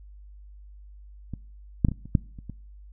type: clicks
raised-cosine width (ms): 5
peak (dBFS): -20 / -6 / -11 / -20 / -27 / -6 / -29 / -23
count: 8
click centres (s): 1.337 / 1.848 / 1.886 / 1.917 / 2.056 / 2.152 / 2.388 / 2.497
effects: noise-tail reverb RT60 0.5 s tail -24 dB re dry + added 50 Hz sine -44 dBFS peak until 2.92 s